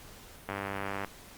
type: click train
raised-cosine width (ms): 0.5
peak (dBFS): -19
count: 56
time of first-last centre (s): 0.49-1.047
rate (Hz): 98.8
effects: pink hiss -51 dBFS RMS until 1.37 s + Opus 48 kbps